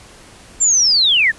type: linear sweep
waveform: sine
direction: down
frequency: 7459 to 1661.2 Hz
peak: -10 dBFS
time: 0.6-1.32 s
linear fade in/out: 20 ms
effects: pink hiss -42 dBFS RMS until 1.38 s + resampled to 24000 Hz